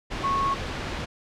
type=tone in noise; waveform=sine; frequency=1100 Hz; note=C#6; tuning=14 cents flat; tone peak=-22 dBFS; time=0.23-0.55 s; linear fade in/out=20 ms; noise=pink; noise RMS=-31 dBFS; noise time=0.1-1.06 s; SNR=+6 dB; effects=low-pass 4000 Hz 12 dB/octave